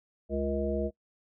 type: harmonic tone with a mistuned harmonic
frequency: 69.9 Hz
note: C#2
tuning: 15 cents sharp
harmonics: 1 / 3 / 5 / 7 / 9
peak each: -34 / -34 / -34 / -34 / -34 dBFS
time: 0.29-0.91 s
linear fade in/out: 50 ms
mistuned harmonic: 7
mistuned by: -54 cents
effects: noise-tail reverb RT60 0.1 s tail -22 dB re dry